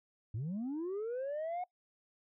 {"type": "linear sweep", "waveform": "sine", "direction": "up", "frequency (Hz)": [98, 736], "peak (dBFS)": -33, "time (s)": [0.34, 1.64], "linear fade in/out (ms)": 5, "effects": ["noise-tail reverb RT60 0.1 s tail -23 dB re dry", "tanh soft clip ceiling -34 dBFS"]}